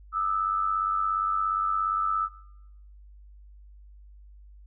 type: tone pair together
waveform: sine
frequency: 1215 / 1312.2 Hz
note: D#6 / E6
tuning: -42 / -8 cents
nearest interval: minor second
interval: 134 cents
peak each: -30 / -25 dBFS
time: 0.12-2.29 s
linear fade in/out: 50 ms
effects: noise-tail reverb RT60 0.8 s tail -18 dB re dry + added 50 Hz sine -47 dBFS peak until 4.66 s